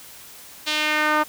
sawtooth tone with band-pass filter sweep, 304.4 Hz, D#4, 38 cents flat, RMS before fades -21 dBFS, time 0.66-1.24 s, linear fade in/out 20 ms, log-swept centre 3800 to 1100 Hz, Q 1.8, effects white hiss -43 dBFS RMS until 1.28 s

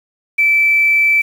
sine tone with quantisation, 2322 Hz, D7, 20 cents flat, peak -9 dBFS, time 0.38-1.22 s, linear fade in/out 10 ms, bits 6, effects none

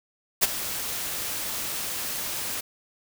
white noise with ADSR envelope, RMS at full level -17 dBFS, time 0.41-2.61 s, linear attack 24 ms, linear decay 24 ms, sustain -14 dB, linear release 10 ms, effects none

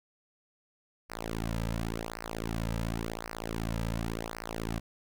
sawtooth tone with flanger, 56 Hz, A1, 31 cents sharp, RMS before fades -35 dBFS, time 1.09-4.8 s, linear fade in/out 20 ms, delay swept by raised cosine 0.28 to 2.78 ms, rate 0.91 Hz, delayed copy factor -0.95, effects none

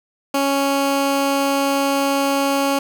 15% pulse tone, 277.2 Hz, C#4, in tune, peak -10 dBFS, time 0.34-2.79 s, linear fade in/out 5 ms, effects none

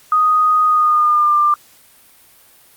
sine tone with pitch glide, 1244.5 to 1191 Hz, D#6 to D6, 0 to +24 cents, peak -10 dBFS, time 0.12-1.54 s, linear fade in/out 2 ms, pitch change -76 cents, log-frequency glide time 0.66-1.37 s, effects white hiss -48 dBFS RMS until 2.76 s + Opus 48 kbps

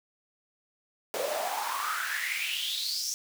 pink noise with high-pass filter sweep, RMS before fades -32 dBFS, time 1.14-3.14 s, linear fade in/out 0 ms, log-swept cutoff 480 to 6000 Hz, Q 7.3, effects none

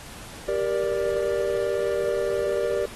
triangle chord, G minor, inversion none, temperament just, 392 / 470.4 / 588 Hz, G4 / Bb4 / D5, 0 / +16 / +2 cents, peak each -25 dBFS, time 0.48-2.86 s, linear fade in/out 5 ms, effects pink hiss -42 dBFS RMS until 2.95 s + AAC 32 kbps

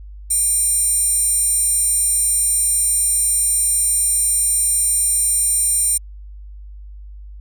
square tone with high-pass filter, 797 Hz, G5, 28 cents sharp, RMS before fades -17 dBFS, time 0.3-5.98 s, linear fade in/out 10 ms, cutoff 8800 Hz, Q 7.1, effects added 50 Hz sine -33 dBFS peak until 7.4 s

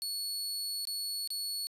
sawtooth tone with dropouts, 4400 Hz, C#8, 14 cents flat, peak -31 dBFS, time 0.02-1.67 s, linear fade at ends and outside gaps 0 ms, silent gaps 0.852-0.872 / 1.275-1.304 s, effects resampled to 32000 Hz

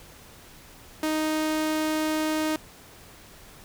sawtooth tone, 311.1 Hz, D#4, in tune, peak -20 dBFS, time 1.03-2.56 s, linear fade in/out 2 ms, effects pink hiss -49 dBFS RMS until 3.64 s

